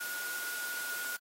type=tone in noise; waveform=sine; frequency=1444 Hz; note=F#6; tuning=43 cents flat; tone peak=-37 dBFS; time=0-1.17 s; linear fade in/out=10 ms; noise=white; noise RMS=-41 dBFS; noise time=0-1.17 s; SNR=+1 dB; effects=high-pass 300 Hz 12 dB/octave + AAC 48 kbps